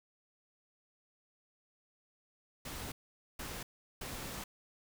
pink noise bursts at uneven times, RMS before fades -43 dBFS, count 3, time 2.65-2.92 / 3.39-3.63 / 4.01-4.44 s, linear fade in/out 5 ms, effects none

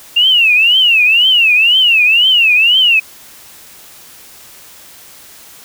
sine tone with vibrato, 2757 Hz, F7, 23 cents flat, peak -6 dBFS, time 0.16-3 s, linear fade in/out 10 ms, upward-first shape triangle, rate 2 Hz, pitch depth 240 cents each way, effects white hiss -38 dBFS RMS until 5.64 s

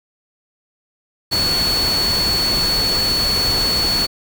sine tone in noise, 4416 Hz, C#8, 7 cents flat, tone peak -16 dBFS, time 1.31-4.07 s, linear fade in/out 20 ms, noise pink, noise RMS -23 dBFS, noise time 1.31-4.07 s, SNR +4 dB, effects none

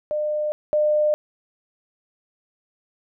sine tone pair in turn, 603 / 603 Hz, D5 / D5, +46 / +46 cents, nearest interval unison, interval 0 cents, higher neither, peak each -21 / -16 dBFS, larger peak second, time 0.11-0.52 / 0.73-1.14 s, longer neither, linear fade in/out 0 ms, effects none

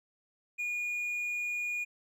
triangle tone, 2440 Hz, D#7, 34 cents flat, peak -30 dBFS, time 0.58-1.85 s, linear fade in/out 20 ms, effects none

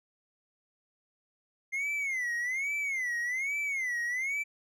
triangle tone with vibrato, 2093 Hz, C7, in tune, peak -28 dBFS, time 1.72-4.44 s, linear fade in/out 20 ms, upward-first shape sine, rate 1.2 Hz, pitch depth 180 cents each way, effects none

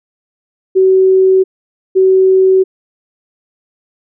sine tone pair in turn, 378.2 / 378.2 Hz, F#4 / F#4, +38 / +38 cents, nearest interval unison, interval 0 cents, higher neither, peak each -5 dBFS, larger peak neither, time 0.75-1.44 / 1.95-2.64 s, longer neither, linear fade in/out 20 ms, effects none

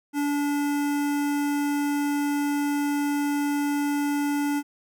square tone with notch filter, 288.6 Hz, D4, 30 cents flat, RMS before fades -25 dBFS, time 0.13-4.63 s, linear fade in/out 50 ms, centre 4000 Hz, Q 1.5, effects none

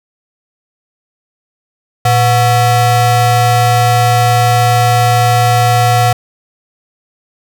square ring-modulated tone, 306.1 Hz, D#4, 28 cents flat, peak -5 dBFS, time 2.05-6.13 s, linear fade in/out 5 ms, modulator 422 Hz, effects none

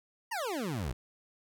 25% pulse exponential sweep, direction down, 987.8 to 55 Hz, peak -29 dBFS, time 0.31-0.93 s, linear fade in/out 10 ms, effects none

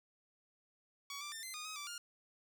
10% pulse tone with pitch steps, 1126 / 1177 / 1797 / 2063 / 1229 / 1265 / 1167 / 1411 Hz, C#6 / D6 / A6 / C7 / D#6 / D#6 / D6 / F6, +27 / +3 / +36 / -25 / -22 / +28 / -11 / +17 cents, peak -35 dBFS, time 1.1-1.98 s, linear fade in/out 2 ms, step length 110 ms, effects none

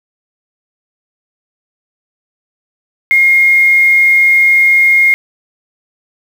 sine tone with quantisation, 2138 Hz, C7, 37 cents sharp, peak -5 dBFS, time 3.11-5.14 s, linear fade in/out 0 ms, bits 5, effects none

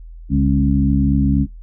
harmonic tone with a mistuned harmonic, 68.6 Hz, C#2, 17 cents flat, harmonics 1 / 2 / 3 / 4, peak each -18 / -18 / -18 / -18 dBFS, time 0.29-1.47 s, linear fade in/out 50 ms, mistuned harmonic 2, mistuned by +58 cents, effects noise-tail reverb RT60 0.2 s tail -22 dB re dry + added 41 Hz sine -33 dBFS peak until 1.62 s

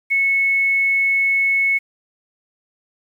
sine tone, 2200 Hz, C#7, 14 cents flat, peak -14 dBFS, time 0.1-1.79 s, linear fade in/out 20 ms, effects 8-bit

